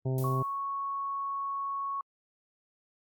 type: harmonic tone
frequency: 130.81 Hz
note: C3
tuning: in tune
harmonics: 1 / 2 / 3 / 4 / 5 / 6 / 7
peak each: -28 / -39 / -36 / -45 / -43 / -51 / -52 dBFS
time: 0.05-0.43 s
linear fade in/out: 10 ms
type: noise with exponential decay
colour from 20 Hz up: violet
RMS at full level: -39 dBFS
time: 0.18-0.64 s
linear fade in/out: 2 ms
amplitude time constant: 100 ms
type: tone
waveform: sine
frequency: 1107 Hz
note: C#6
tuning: 3 cents flat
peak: -31 dBFS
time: 0.24-2.01 s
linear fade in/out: 2 ms
effects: AAC 64 kbps